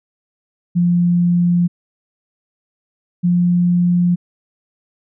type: tone pair in turn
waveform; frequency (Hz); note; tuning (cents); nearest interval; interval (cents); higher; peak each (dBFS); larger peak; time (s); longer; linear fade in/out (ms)
sine; 174.61 / 176.03; F3 / F3; 0 / +14; unison; 14; second; -11; neither; 0.75-1.68 / 3.23-4.16; neither; 20
effects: none